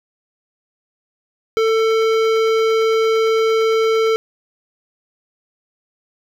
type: tone with hard clipping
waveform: sine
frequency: 445.6 Hz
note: A4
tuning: 22 cents sharp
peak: -15 dBFS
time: 1.57-4.16 s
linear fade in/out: 0 ms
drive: 16 dB
effects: none